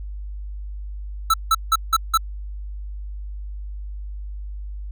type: tone bursts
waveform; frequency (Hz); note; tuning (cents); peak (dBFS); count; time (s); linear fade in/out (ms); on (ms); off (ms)
square; 1318.5; E6; 0; -14; 5; 1.3-2.175; 5; 39; 170
effects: added 50 Hz sine -29 dBFS peak until 4.91 s